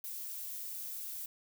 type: noise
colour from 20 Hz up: violet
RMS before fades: -42 dBFS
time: 0.04-1.26 s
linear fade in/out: 2 ms
effects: none